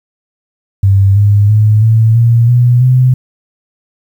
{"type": "tone with pitch steps", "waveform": "sine", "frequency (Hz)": [98, 102.4, 106.99, 111.79, 116.81, 122.05, 127.53], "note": ["G2", "G#2", "A2", "A2", "A#2", "B2", "C3"], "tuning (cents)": [0, -24, -48, 28, 4, -20, -44], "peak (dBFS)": -4, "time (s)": [0.83, 3.14], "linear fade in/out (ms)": 5, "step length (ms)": 330, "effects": ["7-bit"]}